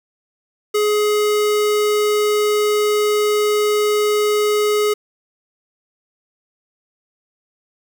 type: tone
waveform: square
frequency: 420 Hz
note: G#4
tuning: 19 cents sharp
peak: -15 dBFS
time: 0.74-4.94 s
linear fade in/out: 10 ms
effects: 8-bit